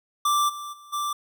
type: tone with level steps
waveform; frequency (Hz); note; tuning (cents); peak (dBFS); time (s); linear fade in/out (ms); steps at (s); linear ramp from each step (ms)
square; 1174.7; D6; 0; -20 / -34 / -46 / -26; 0.25-1.13; 5; 0.48 / 0.72 / 0.92; 20
effects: none